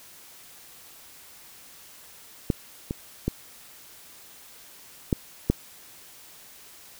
clicks, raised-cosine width 3 ms, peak -8 / -15 / -11 / -8 / -6 dBFS, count 5, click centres 2.502 / 2.909 / 3.28 / 5.128 / 5.5 s, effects white hiss -49 dBFS RMS until 6.99 s

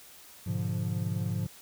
triangle chord, G# diminished seventh, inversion none, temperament equal with one note detuned, 103.83 / 123.47 / 144.73 / 174.61 Hz, G#2 / B2 / D3 / F3, 0 / 0 / -25 / 0 cents, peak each -30 / -34 / -35 / -32 dBFS, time 0.46-1.47 s, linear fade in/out 10 ms, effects white hiss -52 dBFS RMS until 1.61 s

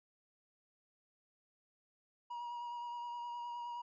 triangle tone with vibrato, 956 Hz, A#5, 43 cents sharp, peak -39 dBFS, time 2.3-3.82 s, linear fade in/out 10 ms, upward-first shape sine, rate 9.6 Hz, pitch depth 17 cents each way, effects resampled to 16000 Hz

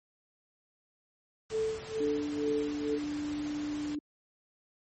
sine tone with tremolo, 440 Hz, A4, in tune, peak -27 dBFS, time 1.5-2.99 s, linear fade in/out 50 ms, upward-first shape sine, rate 2.2 Hz, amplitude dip 90%
pink noise, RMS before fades -45 dBFS, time 1.5-3.95 s, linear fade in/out 0 ms
sine tone with pitch glide, 293.7 to 296.4 Hz, D4 to D4, 0 to +16 cents, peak -32 dBFS, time 2-3.99 s, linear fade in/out 5 ms, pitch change +16 cents, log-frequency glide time 2.77-3.45 s
effects high-pass 60 Hz 12 dB/octave + MP3 32 kbps

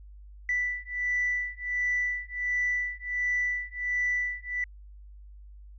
sine beating tone pair, 1975.5 / 1976.9 Hz, B6 / B6, 0 / +1 cents, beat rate 1.4 Hz, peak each -29 dBFS, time 0.49-4.64 s, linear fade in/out 2 ms, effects tanh soft clip ceiling -20 dBFS + added 50 Hz sine -45 dBFS peak until 5.78 s

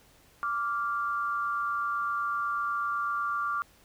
sine tone pair together, 1167 / 1395 Hz, D6 / F6, -11 / -2 cents, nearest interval minor third, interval 309 cents, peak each -29 / -32 dBFS, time 0.43-3.62 s, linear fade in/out 0 ms, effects pink hiss -60 dBFS RMS until 3.84 s

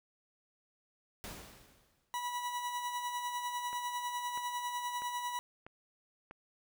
pink noise with exponential decay, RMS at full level -43 dBFS, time 1.24-2.16 s, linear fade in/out 0 ms, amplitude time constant 200 ms
40% pulse tone with tremolo, 976 Hz, B5, 21 cents flat, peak -33 dBFS, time 2.14-5.39 s, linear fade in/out 0 ms, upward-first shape sine, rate 10 Hz, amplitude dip 45%
click train, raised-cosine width 0.5 ms, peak -33 dBFS, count 5, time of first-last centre 3.73-6.311 s, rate 1.55 Hz
effects none

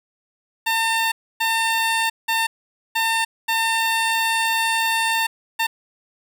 15% pulse tone bursts at uneven times, 903 Hz, A5, 45 cents sharp, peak -12 dBFS, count 6, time 0.66-1.12 / 1.4-2.1 / 2.28-2.47 / 2.95-3.25 / 3.48-5.27 / 5.59-5.67 s, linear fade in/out 10 ms, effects none

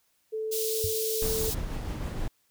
sine tone with pitch glide, 438 to 441 Hz, A4 to A4, -8 to +4 cents, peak -29 dBFS, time 0.32-1.51 s, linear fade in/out 20 ms, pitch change +12 cents, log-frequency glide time 0.48-0.57 s
white high-pass noise, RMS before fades -32 dBFS, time 0.51-1.55 s, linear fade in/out 20 ms, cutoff 3500 Hz, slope 24 dB/octave
sine tone with exponential decay, 94.1 Hz, F#2, 30 cents sharp, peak -25 dBFS, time 0.84-0.96 s, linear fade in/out 0 ms, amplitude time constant 26 ms
brown noise with tremolo, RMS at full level -31 dBFS, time 1.22-2.28 s, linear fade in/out 2 ms, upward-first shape triangle, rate 6.2 Hz, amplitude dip 35%
effects white hiss -70 dBFS RMS until 2.5 s

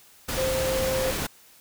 sine tone in noise, 523.3 Hz, C5, in tune, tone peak -24 dBFS, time 0.37-1.11 s, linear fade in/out 10 ms, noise pink, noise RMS -29 dBFS, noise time 0.28-1.27 s, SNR +2 dB, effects white hiss -54 dBFS RMS until 1.6 s

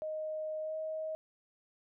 sine tone with pitch glide, 622.3 to 630.3 Hz, D#5 to D#5, 0 to +22 cents, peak -35 dBFS, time 0.02-1.15 s, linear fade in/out 0 ms, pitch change +22 cents, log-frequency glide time 0.61-0.76 s, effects none

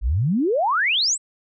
sine exponential sweep, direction up, 48.06 to 8372 Hz, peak -17 dBFS, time 0.01-1.18 s, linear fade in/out 50 ms, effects none

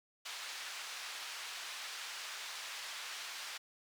white band-pass noise, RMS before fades -45 dBFS, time 0.25-3.58 s, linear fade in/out 10 ms, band 1000 to 4600 Hz, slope 12 dB/octave, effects none

